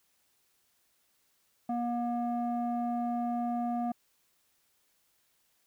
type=tone with low-pass filter; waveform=square; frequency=239 Hz; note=A#3; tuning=43 cents sharp; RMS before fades=-32 dBFS; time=1.69-3.92 s; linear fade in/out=5 ms; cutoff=780 Hz; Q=2.9; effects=white hiss -72 dBFS RMS until 5.66 s